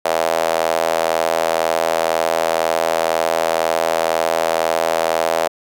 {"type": "tone with high-pass filter", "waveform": "sawtooth", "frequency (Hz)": 82, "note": "E2", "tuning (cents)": -9, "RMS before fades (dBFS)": -18, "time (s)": [0.05, 5.48], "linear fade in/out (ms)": 5, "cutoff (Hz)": 620, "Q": 3.5, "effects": []}